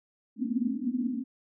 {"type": "band-pass noise", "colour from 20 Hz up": "white", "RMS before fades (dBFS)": -30, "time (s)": [0.36, 1.24], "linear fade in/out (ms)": 50, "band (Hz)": [230, 270], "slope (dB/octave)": 96, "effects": []}